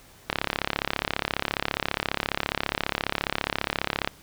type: click train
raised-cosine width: 0.3 ms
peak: -7 dBFS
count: 132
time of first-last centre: 0.3-4.075 s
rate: 34.7 Hz
effects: pink hiss -52 dBFS RMS until 4.22 s